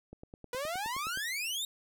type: click train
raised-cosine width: 2 ms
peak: -33 dBFS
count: 11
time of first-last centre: 0.13-1.174 s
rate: 9.58 Hz
type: exponential sweep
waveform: sawtooth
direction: up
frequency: 481.8 to 3800 Hz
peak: -30 dBFS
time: 0.53-1.65 s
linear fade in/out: 2 ms
effects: none